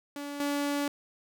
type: tone with level steps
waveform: sawtooth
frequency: 286.7 Hz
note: D4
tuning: 42 cents flat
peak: -32 / -24 dBFS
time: 0.16-0.88 s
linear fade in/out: 2 ms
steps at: 0.4 s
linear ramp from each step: 2 ms
effects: none